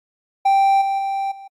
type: tone with level steps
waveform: triangle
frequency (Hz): 784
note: G5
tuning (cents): 0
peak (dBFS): -10 / -16 / -18 / -33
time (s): 0.45-1.48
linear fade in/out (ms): 10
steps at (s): 0.81 / 0.98 / 1.31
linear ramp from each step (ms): 10
effects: AAC 64 kbps